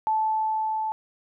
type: tone with level ramp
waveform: sine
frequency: 873 Hz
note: A5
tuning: 14 cents flat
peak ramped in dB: -20 to -25 dBFS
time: 0.07-0.92 s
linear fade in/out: 0 ms
effects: none